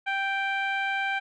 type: tone with low-pass filter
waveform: 15% pulse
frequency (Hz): 784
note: G5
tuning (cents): 0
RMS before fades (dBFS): -28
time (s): 0.06-1.2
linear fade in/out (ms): 20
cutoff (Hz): 2200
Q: 1.4
effects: none